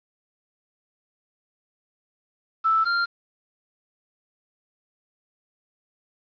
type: tone pair in turn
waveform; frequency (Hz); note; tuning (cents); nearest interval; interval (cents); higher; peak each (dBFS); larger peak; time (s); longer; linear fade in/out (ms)
sine / square; 1318.5 / 1390.1; E6 / F6; 0 / -8; minor second; 92; second; -17 / -21; first; 2.64-2.85 / 2.85-3.06; neither; 20
effects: resampled to 11025 Hz + 8-bit